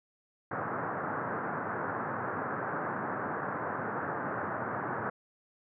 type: band-pass noise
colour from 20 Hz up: white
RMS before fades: -35 dBFS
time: 0.51-5.1 s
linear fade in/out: 5 ms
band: 100 to 1600 Hz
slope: 48 dB/octave
effects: none